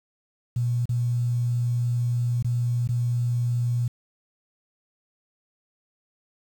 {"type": "tone with dropouts", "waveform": "sine", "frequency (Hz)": 120.5, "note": "B2", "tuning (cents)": -42, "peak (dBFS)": -21, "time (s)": [0.56, 3.88], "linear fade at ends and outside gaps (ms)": 5, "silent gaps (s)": [[0.856, 0.891], [2.426, 2.445], [2.875, 2.889]], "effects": ["8-bit"]}